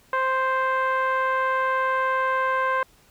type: tone with low-pass filter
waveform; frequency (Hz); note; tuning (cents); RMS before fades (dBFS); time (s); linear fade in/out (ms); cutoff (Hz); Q
10% pulse; 523.3; C5; 0; -23; 0.13-2.83; 2; 1300; 2.2
effects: pink hiss -57 dBFS RMS until 3.1 s